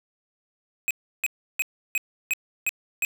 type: tone bursts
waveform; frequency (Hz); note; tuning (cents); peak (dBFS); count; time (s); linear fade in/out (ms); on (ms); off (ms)
square; 2526; D#7; +26; -22; 7; 0.88-3.049; 0; 27; 330
effects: none